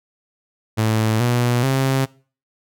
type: tone with pitch steps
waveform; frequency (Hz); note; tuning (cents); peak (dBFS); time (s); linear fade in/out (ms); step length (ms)
sawtooth; 110 / 121.35 / 133.87; A2 / B2 / C3; 0 / -30 / +40; -12; 0.77-2.06; 20; 430
effects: noise-tail reverb RT60 0.4 s tail -22 dB re dry